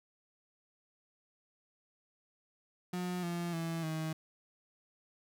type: tone with pitch steps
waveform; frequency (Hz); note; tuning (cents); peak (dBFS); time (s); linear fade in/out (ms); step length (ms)
35% pulse; 179.6 / 172.28 / 165.27 / 158.53; F3 / F3 / E3 / D#3; +49 / -23 / +5 / +33; -33; 2.93-4.13; 5; 300
effects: none